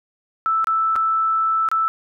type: tone with dropouts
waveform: sine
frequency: 1318.5 Hz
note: E6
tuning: in tune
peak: -16 dBFS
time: 0.46-1.88 s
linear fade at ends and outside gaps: 0 ms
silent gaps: 0.644-0.671 / 0.956-0.962 / 1.688-1.715 s
effects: none